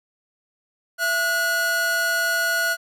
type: tone pair together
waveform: 45% pulse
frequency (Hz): 670 / 1452.9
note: E5 / F#6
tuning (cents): +28 / -32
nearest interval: octave + minor second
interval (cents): 1340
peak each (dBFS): -28 / -20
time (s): 0.98-2.77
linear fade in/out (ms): 50
effects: none